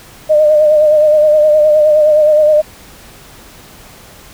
sine tone with vibrato, 608 Hz, D#5, 40 cents flat, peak -5 dBFS, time 0.29-2.62 s, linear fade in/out 20 ms, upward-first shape sine, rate 9.6 Hz, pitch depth 38 cents each way, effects pink hiss -38 dBFS RMS until 4.33 s

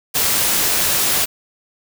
white noise, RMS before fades -17 dBFS, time 0.14-1.26 s, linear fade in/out 20 ms, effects none

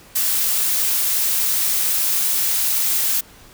blue noise, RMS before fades -19 dBFS, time 0.15-3.21 s, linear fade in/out 10 ms, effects pink hiss -46 dBFS RMS until 3.53 s

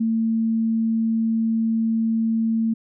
sine tone, 225 Hz, A3, 39 cents sharp, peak -18 dBFS, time 0-2.74 s, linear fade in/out 10 ms, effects none

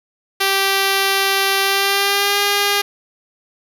5% pulse tone with pitch glide, 390.6 to 405.3 Hz, G4 to G#4, -6 to -42 cents, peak -3 dBFS, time 0.4-2.82 s, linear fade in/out 10 ms, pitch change +64 cents, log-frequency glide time 1.62-2.4 s, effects none

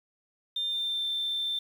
sine tone with pitch glide, 3600 to 3563 Hz, A7 to A7, +39 to +21 cents, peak -27 dBFS, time 0.56-1.59 s, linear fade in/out 5 ms, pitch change -18 cents, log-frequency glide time 0.69-1.05 s, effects tanh soft clip ceiling -23 dBFS + 9-bit

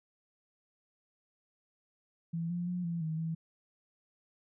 sine tone with pitch steps, 166.7 / 174.8 / 178.5 / 169.1 / 158.6 / 162.7 Hz, E3 / F3 / F3 / E3 / D#3 / E3, +20 / +2 / +38 / +44 / +33 / -22 cents, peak -32 dBFS, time 2.33-3.35 s, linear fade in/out 10 ms, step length 170 ms, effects none

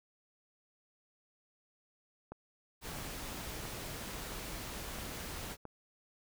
click train, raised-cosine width 1 ms, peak -30 dBFS, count 6, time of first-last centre 2.32-5.653 s, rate 1.5 Hz
pink noise, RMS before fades -43 dBFS, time 2.81-5.57 s, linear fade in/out 50 ms
effects none

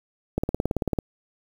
click train, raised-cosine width 2 ms, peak -10 dBFS, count 12, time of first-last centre 0.38-0.988 s, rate 18.1 Hz, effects 7-bit

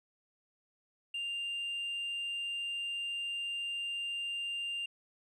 triangle tone with tanh clipping, 2794 Hz, F7, in tune, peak -35 dBFS, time 1.14-4.86 s, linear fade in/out 5 ms, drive 6 dB, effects none

